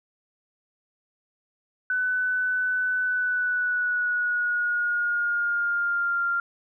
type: tone with pitch glide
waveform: sine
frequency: 1500 to 1391.5 Hz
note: F#6 to F6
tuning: +23 to -7 cents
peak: -22 dBFS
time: 1.9-6.4 s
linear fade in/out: 2 ms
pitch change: -130 cents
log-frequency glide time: 3.04-6.21 s
effects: none